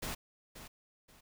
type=noise with echo; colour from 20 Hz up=pink; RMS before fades=-39 dBFS; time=0.02-0.15 s; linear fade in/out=10 ms; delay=530 ms; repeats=2; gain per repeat=-11 dB; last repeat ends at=1.21 s; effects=none